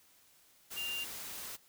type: tone in noise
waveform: sine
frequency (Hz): 2794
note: F7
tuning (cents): 0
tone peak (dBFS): -36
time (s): 0.76-1.05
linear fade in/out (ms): 20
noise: white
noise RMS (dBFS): -44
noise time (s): 0.7-1.57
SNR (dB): +5
effects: white hiss -65 dBFS RMS until 1.68 s